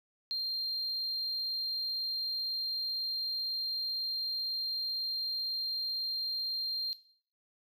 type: tone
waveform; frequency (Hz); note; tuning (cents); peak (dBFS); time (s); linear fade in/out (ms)
triangle; 4186; C8; 0; -28; 0.31-6.93; 0
effects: noise-tail reverb RT60 0.5 s tail -18 dB re dry + tanh soft clip ceiling -30 dBFS

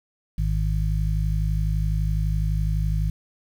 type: harmonic tone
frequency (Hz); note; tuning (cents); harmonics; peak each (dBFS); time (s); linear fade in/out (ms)
51.91; G#1; 0; 1 / 2 / 3; -22 / -27 / -27; 0.38-3.1; 5
effects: 8-bit

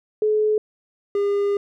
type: tone pair in turn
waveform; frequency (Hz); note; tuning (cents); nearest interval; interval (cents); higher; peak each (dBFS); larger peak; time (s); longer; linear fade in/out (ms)
sine / triangle; 427.5 / 404.3; A4 / G#4; -50 / -46; minor second; 96; first; -16; neither; 0.22-0.58 / 1.15-1.57; second; 2
effects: none

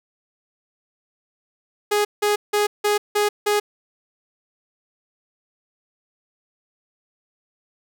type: tone bursts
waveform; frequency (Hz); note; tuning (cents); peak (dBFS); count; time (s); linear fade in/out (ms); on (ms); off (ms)
sawtooth; 415.3; G#4; 0; -13; 6; 1.91-3.6; 10; 140; 170
effects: none

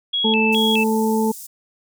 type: tone with vibrato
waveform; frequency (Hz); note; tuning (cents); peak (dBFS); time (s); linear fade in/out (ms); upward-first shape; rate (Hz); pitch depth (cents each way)
sine; 2960; F#7; 0; -18; 0.13-0.84; 10; square; 2.4; 200
type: harmonic tone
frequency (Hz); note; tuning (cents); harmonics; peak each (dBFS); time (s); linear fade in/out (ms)
220; A3; 0; 1 / 2 / 4; -18 / -21 / -24; 0.24-1.32; 10
type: high-pass noise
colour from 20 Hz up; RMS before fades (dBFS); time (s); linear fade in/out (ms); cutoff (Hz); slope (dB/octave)
pink; -36; 0.52-1.47; 10; 6500; 24
effects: none

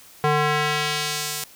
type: tone with band-pass filter sweep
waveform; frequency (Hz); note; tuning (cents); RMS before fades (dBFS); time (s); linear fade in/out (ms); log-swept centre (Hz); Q
square; 150; D3; +37; -23; 0.24-1.44; 0; 950 to 10000; 0.8
effects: white hiss -48 dBFS RMS until 1.55 s

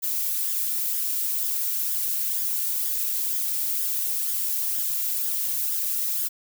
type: noise with flanger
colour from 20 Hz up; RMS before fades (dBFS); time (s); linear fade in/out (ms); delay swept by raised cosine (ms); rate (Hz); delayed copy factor
violet; -26; 0.02-6.29; 20; 0.58 to 2.18; 2.1; +0.5
effects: none

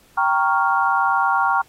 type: chord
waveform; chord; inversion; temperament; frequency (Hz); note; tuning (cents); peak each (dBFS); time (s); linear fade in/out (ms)
sine; G half-diminished seventh; none; equal; 784 / 932.3 / 1108.7 / 1396.9; G5 / Bb5 / Db6 / F6; 0 / 0 / 0 / 0; -21; 0.17-1.62; 10
effects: pink hiss -54 dBFS RMS until 1.68 s + AAC 48 kbps

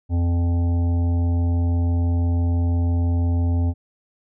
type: harmonic tone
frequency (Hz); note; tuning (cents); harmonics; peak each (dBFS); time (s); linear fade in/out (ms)
86; F2; -26; 1 / 3 / 5 / 7 / 9 / 10; -17 / -27 / -40 / -40 / -41 / -47; 0.09-3.74; 50
effects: none

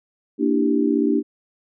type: chord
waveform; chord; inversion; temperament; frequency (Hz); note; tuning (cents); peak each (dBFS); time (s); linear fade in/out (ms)
sine; E half-diminished seventh; second; equal; 233.1 / 293.7 / 329.6 / 392; Bb3 / D4 / E4 / G4; 0 / 0 / 0 / 0; -22 / -19 / -25 / -23; 0.38-1.23; 50
effects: none

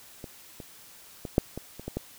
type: clicks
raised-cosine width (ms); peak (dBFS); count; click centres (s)
2; -25 / -27 / -21 / -6 / -21 / -27 / -20 / -16; 8; 0.242 / 0.602 / 1.252 / 1.381 / 1.576 / 1.796 / 1.88 / 1.97
effects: white hiss -51 dBFS RMS until 2.18 s

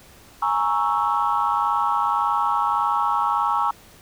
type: chord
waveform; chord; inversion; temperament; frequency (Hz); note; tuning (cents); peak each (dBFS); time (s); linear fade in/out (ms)
sine; A# half-diminished seventh; third; equal; 830.6 / 932.3 / 1108.7 / 1318.5; G#5 / A#5 / C#6 / E6; 0 / 0 / 0 / 0; -24 / -23 / -23 / -24; 0.42-3.71; 5
effects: tanh soft clip ceiling -10 dBFS + pink hiss -49 dBFS RMS until 4.01 s

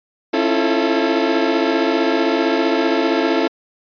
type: tone cluster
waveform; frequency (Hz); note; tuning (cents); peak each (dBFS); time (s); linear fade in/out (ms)
30% pulse; 271.3 / 326.1 / 341.5 / 440.1; C#4 / E4 / F4 / A4; -37 / -19 / -39 / 0; -18; 0.33-3.48; 10
effects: resampled to 11025 Hz

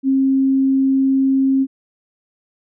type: tone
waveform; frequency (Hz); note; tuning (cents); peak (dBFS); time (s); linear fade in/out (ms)
sine; 268.1; C4; +42; -12; 0.03-1.67; 50
effects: none

